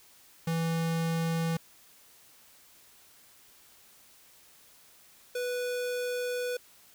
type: tone pair in turn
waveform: square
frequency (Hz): 164.81 / 493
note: E3 / B4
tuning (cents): 0 / -3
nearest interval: octave + perfect fifth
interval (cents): 1897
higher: second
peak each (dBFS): -28 / -31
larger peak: first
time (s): 0.47-1.57 / 5.35-6.57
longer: second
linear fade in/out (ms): 5
effects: white hiss -58 dBFS RMS until 6.94 s